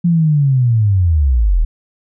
sine linear sweep, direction down, 175.6 to 35.48 Hz, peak -9 dBFS, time 0.04-1.65 s, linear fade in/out 10 ms, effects none

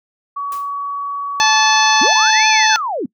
sine tone, 1131 Hz, C#6, 34 cents sharp, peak -20 dBFS, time 0.36-2.08 s, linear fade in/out 10 ms
white noise with exponential decay, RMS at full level -33 dBFS, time 0.52-0.75 s, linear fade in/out 1 ms, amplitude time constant 50 ms
harmonic tone, 870 Hz, A5, 20 cents flat, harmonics 1 / 2 / 3 / 4 / 5 / 6 / 7, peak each -14 / -17 / -19 / -20 / -19 / -25 / -20 dBFS, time 1.4-2.76 s, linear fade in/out 0 ms
sine linear two-way sweep, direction up then down, 207.7 to 2554 to 207.7 Hz, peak -18 dBFS, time 2.01-3.06 s, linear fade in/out 5 ms, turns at 2.48 s
effects noise-tail reverb RT60 0.1 s tail -23 dB re dry

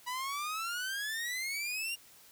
sawtooth exponential sweep, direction up, 972 to 2829 Hz, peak -31 dBFS, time 0.06-1.96 s, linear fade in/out 20 ms, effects white hiss -58 dBFS RMS until 2.31 s

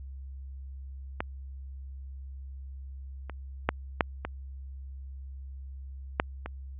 clicks, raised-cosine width 0.5 ms, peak -14 / -24 / -8 / -6 / -17 / -7 / -21 dBFS, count 7, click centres 1.205 / 3.297 / 3.69 / 4.008 / 4.25 / 6.199 / 6.46 s, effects added 67 Hz sine -39 dBFS peak until 6.79 s + resampled to 8000 Hz

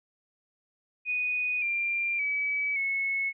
sine tone with pitch steps, 2481 / 2381 / 2286 / 2194 Hz, D#7 / D7 / D7 / C#7, -6 / +23 / -47 / -18 cents, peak -26 dBFS, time 1.05-3.33 s, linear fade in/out 50 ms, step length 570 ms, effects none

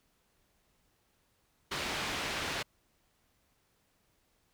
white low-pass noise, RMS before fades -36 dBFS, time 1.71-2.63 s, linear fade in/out 10 ms, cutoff 3300 Hz, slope 12 dB/octave, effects pink hiss -73 dBFS RMS until 4.53 s

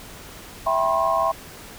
sine chord, C major seventh, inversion first, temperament equal with one note detuned, 659.3 / 784 / 987.8 / 1071.6 Hz, E5 / G5 / B5 / C6, 0 / 0 / 0 / +41 cents, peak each -22 / -26 / -26 / -22 dBFS, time 0.66-1.32 s, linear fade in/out 10 ms, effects pink hiss -41 dBFS RMS until 1.78 s

